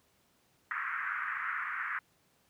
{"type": "band-pass noise", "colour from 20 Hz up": "pink", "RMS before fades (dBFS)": -36, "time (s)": [0.71, 1.99], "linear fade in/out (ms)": 2, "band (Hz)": [1200, 2000], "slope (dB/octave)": 48, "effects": ["pink hiss -70 dBFS RMS until 2.49 s", "high-pass 80 Hz 12 dB/octave"]}